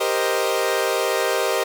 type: chord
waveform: sawtooth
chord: C minor seventh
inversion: second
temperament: equal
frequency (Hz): 392 / 466.2 / 523.3 / 622.3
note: G4 / Bb4 / C5 / Eb5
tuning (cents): 0 / 0 / 0 / 0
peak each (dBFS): -21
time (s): 0-1.64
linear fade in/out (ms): 10
effects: none